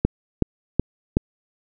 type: click train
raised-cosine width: 3 ms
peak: -3 dBFS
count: 4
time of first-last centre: 0.05-1.169 s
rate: 2.68 Hz
effects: none